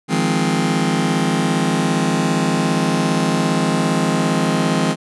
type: chord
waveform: sawtooth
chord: F minor seventh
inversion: third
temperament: just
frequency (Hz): 157.15 / 174.61 / 209.5 / 261.9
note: Eb3 / F3 / Ab3 / C4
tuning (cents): +18 / 0 / +15 / +2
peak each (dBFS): -17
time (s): 0.08-4.96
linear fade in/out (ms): 50
effects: resampled to 24000 Hz